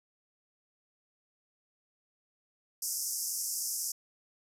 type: band-pass noise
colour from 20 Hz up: pink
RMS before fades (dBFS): -35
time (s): 2.82-3.92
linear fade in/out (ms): 5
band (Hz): 5100 to 14000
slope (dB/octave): 96
effects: none